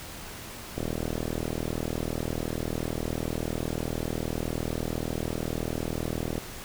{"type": "click train", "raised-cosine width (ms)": 2, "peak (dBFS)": -16, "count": 225, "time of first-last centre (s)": [0.78, 6.38], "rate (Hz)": 40, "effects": ["pink hiss -41 dBFS RMS until 6.64 s"]}